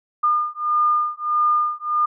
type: beating tone pair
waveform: sine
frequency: 1211 / 1212.6 Hz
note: D#6 / D#6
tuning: -47 / -45 cents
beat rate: 1.6 Hz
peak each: -20 dBFS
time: 0.23-2.06 s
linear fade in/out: 10 ms
effects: none